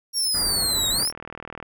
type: exponential two-way sweep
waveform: 25% pulse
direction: down then up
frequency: 5620 to 3729 to 5620 Hz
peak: -16 dBFS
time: 0.13-1.12 s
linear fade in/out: 50 ms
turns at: 0.89 s
type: band-stop noise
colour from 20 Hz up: pink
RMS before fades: -32 dBFS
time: 0.34-1.04 s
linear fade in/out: 5 ms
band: 2100 to 7300 Hz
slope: 96 dB/octave
type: click train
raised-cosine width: 0.5 ms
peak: -20 dBFS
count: 26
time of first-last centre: 1-1.627 s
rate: 39.9 Hz
effects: none